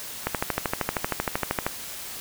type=click train; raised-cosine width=0.5 ms; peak=-8 dBFS; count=19; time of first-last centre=0.27-1.665 s; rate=12.9 Hz; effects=white hiss -37 dBFS RMS until 2.2 s